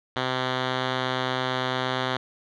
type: tone with low-pass filter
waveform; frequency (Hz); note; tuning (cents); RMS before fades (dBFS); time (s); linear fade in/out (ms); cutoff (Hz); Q
5% pulse; 128.7; C3; -28; -27; 0.16-2.17; 5; 3200; 2.3
effects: none